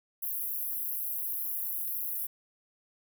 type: high-pass noise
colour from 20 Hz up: pink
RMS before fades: -34 dBFS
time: 0.22-2.27 s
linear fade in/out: 10 ms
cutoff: 11000 Hz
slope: 96 dB/octave
effects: none